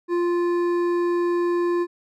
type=tone with hard clipping; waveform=sine; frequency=348.3 Hz; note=F4; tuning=5 cents flat; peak=-21 dBFS; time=0.08-1.87 s; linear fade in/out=50 ms; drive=9 dB; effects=none